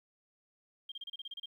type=tone bursts; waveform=sine; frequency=3200 Hz; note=G7; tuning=35 cents sharp; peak=-40 dBFS; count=10; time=0.89-1.459 s; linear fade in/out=5 ms; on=29 ms; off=31 ms; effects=12-bit